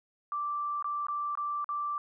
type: tone with dropouts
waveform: sine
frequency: 1172 Hz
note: D6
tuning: 4 cents flat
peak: -30 dBFS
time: 0.32-1.98 s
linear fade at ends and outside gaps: 1 ms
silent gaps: 0.825-0.844 / 1.068-1.084 / 1.353-1.374 / 1.644-1.69 s
effects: none